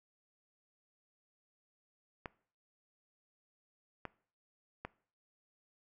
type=clicks; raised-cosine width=0.5 ms; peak=-25 dBFS; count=3; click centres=2.258 / 4.053 / 4.85 s; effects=noise-tail reverb RT60 0.5 s tail -21 dB re dry